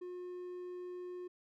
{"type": "tone", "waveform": "triangle", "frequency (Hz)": 359.3, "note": "F4", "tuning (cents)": 49, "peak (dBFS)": -40, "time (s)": [0.01, 1.28], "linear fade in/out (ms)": 10, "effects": []}